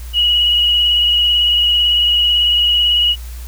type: tone with vibrato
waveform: sine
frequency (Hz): 2908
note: F#7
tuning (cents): -31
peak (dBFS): -10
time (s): 0.13-3.16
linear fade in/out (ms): 50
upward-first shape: triangle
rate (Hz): 18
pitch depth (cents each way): 27
effects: added 60 Hz sine -26 dBFS peak until 3.47 s + white hiss -40 dBFS RMS until 3.47 s